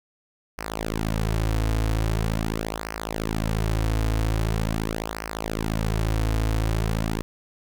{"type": "tone with flanger", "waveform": "sawtooth", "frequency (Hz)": 54.4, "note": "A1", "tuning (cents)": -19, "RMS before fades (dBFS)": -25, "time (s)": [0.58, 7.22], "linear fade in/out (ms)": 0, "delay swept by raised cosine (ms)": [0.27, 5.27], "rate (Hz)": 0.43, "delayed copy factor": -0.85, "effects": []}